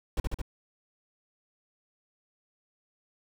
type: noise with echo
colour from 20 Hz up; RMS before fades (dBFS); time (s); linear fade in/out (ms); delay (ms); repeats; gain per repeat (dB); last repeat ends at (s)
brown; -26; 0.17-0.2; 2; 72; 3; -2; 0.416
effects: none